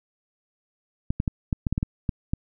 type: clicks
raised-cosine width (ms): 5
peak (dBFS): -11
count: 10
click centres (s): 1.105 / 1.201 / 1.278 / 1.528 / 1.668 / 1.726 / 1.779 / 1.829 / 2.092 / 2.335
effects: none